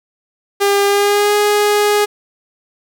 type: tone with pitch glide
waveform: sawtooth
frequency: 401.7 to 414.9 Hz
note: G4 to G#4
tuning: +42 to -2 cents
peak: -7 dBFS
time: 0.6-2.06 s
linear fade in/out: 20 ms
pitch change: +56 cents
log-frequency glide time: 0.86-1.35 s
effects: 8-bit